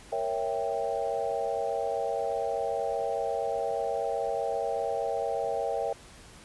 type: chord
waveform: sine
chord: A# diminished seventh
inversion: none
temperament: equal with one note detuned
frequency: 466.2 / 554.4 / 659.3 / 788.1 Hz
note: A#4 / C#5 / E5 / G5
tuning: 0 / 0 / 0 / +9 cents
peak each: -33 dBFS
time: 0.12-5.93 s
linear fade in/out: 5 ms
effects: pink hiss -51 dBFS RMS until 6.44 s + resampled to 24000 Hz